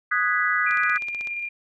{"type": "chord", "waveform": "sine", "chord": "G# minor seventh", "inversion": "second", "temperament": "equal", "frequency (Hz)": [1244.5, 1480, 1661.2, 1975.5], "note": ["D#6", "F#6", "G#6", "B6"], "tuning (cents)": [0, 0, 0, 0], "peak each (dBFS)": -25, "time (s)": [0.11, 0.98], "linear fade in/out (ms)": 10}
{"type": "tone with tremolo", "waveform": "sine", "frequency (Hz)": 2400, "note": "D7", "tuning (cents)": 37, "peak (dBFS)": -26, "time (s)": [0.66, 1.49], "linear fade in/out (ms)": 10, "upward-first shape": "square", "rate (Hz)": 17, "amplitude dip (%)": 25}
{"type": "click train", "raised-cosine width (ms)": 0.2, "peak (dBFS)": -22, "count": 10, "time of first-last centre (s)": [0.71, 1.272], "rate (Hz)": 16}
{"effects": []}